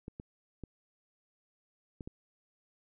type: clicks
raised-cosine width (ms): 3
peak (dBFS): -29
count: 5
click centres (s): 0.081 / 0.199 / 0.637 / 2.008 / 2.075
effects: none